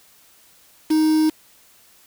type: tone with quantisation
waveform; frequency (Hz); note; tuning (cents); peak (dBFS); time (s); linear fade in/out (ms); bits
triangle; 312.4; D#4; +7; -12; 0.9-1.3; 10; 5
effects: white hiss -53 dBFS RMS until 2.06 s